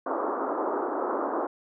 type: band-pass noise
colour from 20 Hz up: pink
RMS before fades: -29 dBFS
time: 0.06-1.47 s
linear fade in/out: 5 ms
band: 280 to 1300 Hz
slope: 48 dB/octave
effects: none